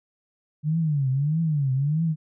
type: tone with vibrato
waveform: sine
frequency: 146.83 Hz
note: D3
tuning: in tune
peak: -20 dBFS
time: 0.63-2.16 s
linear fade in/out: 50 ms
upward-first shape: triangle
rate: 1.6 Hz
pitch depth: 230 cents each way
effects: none